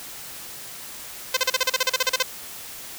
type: tone bursts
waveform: 5% pulse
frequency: 515 Hz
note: C5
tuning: 28 cents flat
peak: -6 dBFS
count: 14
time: 1.34-2.227 s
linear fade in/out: 5 ms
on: 29 ms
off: 37 ms
effects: white hiss -38 dBFS RMS until 2.98 s